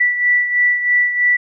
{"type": "beating tone pair", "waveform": "sine", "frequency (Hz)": [1962, 1965.1], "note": ["B6", "B6"], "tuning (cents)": [-12, -9], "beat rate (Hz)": 3.1, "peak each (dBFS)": [-13, -20], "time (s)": [0, 1.37], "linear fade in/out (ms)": 10, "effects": []}